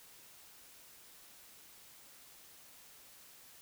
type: silence
effects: white hiss -58 dBFS RMS until 3.61 s